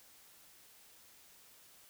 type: silence
effects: white hiss -61 dBFS RMS until 1.89 s